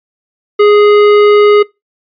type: tone with tanh clipping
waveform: sine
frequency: 415.3 Hz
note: G#4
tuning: in tune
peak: -5 dBFS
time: 0.59-1.63 s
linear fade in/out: 10 ms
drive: 15 dB
effects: noise-tail reverb RT60 0.2 s tail -22 dB re dry + resampled to 11025 Hz